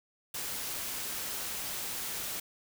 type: noise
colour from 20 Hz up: white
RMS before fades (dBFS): -37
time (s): 0.34-2.4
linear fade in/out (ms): 5
effects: none